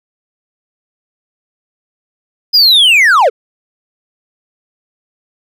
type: linear sweep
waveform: triangle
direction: down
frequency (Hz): 5050 to 395.5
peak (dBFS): -3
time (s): 2.53-3.3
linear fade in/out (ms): 20
effects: none